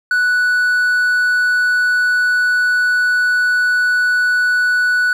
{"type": "tone", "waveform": "triangle", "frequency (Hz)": 1480, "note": "F#6", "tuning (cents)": 0, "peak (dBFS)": -10, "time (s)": [0.11, 5.13], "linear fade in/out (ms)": 2, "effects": []}